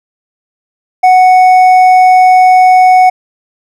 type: tone with hard clipping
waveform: triangle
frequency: 740 Hz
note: F#5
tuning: in tune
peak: -3 dBFS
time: 1.03-3.1 s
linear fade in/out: 10 ms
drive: 8 dB
effects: none